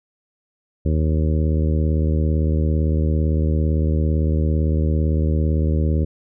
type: harmonic tone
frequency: 77.78 Hz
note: D#2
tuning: in tune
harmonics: 1 / 2 / 3 / 4 / 5 / 6 / 7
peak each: -17 / -23 / -27 / -29 / -31 / -33 / -34 dBFS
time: 0.85-6.05 s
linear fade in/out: 10 ms
effects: none